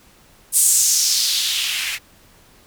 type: noise with band-pass filter sweep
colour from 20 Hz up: blue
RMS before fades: -18 dBFS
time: 0.52-1.99 s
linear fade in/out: 50 ms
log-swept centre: 9300 to 2100 Hz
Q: 2.8
effects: pink hiss -51 dBFS RMS until 2.66 s